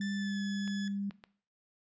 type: tone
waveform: sine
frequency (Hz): 200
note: G3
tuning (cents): +35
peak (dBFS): -33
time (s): 0-1.1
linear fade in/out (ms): 5
type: tone with pitch glide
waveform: sawtooth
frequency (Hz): 1760 to 1706.9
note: A6 to G#6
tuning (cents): 0 to +47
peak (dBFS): -37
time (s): 0.01-0.88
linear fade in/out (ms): 2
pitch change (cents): -53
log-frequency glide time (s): 0.14-0.41
type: clicks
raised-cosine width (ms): 0.3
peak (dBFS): -33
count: 3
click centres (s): 0.677 / 1.109 / 1.239
effects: noise-tail reverb RT60 0.5 s tail -18 dB re dry + resampled to 16000 Hz